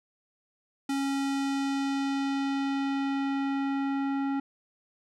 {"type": "tone with low-pass filter sweep", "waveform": "square", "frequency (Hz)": 275, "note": "C#4", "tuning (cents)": -14, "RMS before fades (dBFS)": -29, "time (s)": [0.89, 4.4], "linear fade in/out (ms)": 5, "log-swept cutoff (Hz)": [10000, 1500], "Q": 0.8, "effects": []}